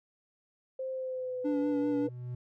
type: tone with pitch glide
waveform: sine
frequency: 523.3 to 485.4 Hz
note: C5 to B4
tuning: 0 to -30 cents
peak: -33 dBFS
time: 0.79-2.09 s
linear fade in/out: 5 ms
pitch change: -130 cents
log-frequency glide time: 0.91-1.87 s
type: tone with exponential growth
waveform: triangle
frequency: 123.47 Hz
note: B2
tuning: in tune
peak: -32 dBFS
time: 1.15-2.35 s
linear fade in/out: 5 ms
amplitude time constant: 260 ms
type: tone with vibrato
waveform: triangle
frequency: 290.4 Hz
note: D4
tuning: 19 cents flat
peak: -26 dBFS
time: 1.44-2.08 s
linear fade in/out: 20 ms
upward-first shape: sine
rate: 5.1 Hz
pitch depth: 26 cents each way
effects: none